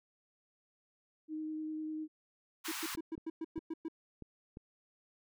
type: tone with vibrato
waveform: sine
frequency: 311.1 Hz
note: D#4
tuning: in tune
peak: -37 dBFS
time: 1.28-2.08 s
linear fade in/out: 50 ms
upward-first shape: sine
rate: 10 Hz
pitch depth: 10 cents each way
type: high-pass noise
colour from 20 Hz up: pink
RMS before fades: -41 dBFS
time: 2.64-2.96 s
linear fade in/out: 20 ms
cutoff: 930 Hz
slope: 48 dB/octave
type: tone bursts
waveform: triangle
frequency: 323.7 Hz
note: E4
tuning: 31 cents flat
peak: -34 dBFS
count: 9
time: 2.68-3.884 s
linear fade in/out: 5 ms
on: 36 ms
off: 110 ms
type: clicks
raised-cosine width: 3 ms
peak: -34 dBFS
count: 5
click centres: 2.95 / 3.179 / 3.579 / 4.223 / 4.571 s
effects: none